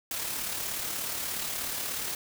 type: noise with amplitude modulation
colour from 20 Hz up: white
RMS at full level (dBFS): -32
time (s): 0.11-2.15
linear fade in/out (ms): 2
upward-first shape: sine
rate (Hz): 36.7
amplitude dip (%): 35
effects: none